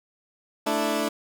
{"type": "chord", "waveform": "15% pulse", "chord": "A suspended fourth", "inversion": "none", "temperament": "equal", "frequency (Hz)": [220, 293.7, 329.6], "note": ["A3", "D4", "E4"], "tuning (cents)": [0, 0, 0], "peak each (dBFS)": [-22, -20, -24], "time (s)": [0.66, 1.09], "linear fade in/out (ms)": 10, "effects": []}